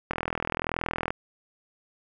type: click train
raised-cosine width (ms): 0.5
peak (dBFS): -12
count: 42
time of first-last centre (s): 0.11-1.105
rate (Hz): 41.2
effects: none